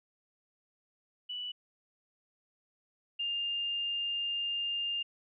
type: tone pair in turn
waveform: sine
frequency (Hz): 2960 / 2807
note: F#7 / F7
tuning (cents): 0 / +8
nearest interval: minor second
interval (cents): 92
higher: first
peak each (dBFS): -36 / -31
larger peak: second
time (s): 1.29-1.52 / 3.19-5.03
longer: second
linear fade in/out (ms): 10
effects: none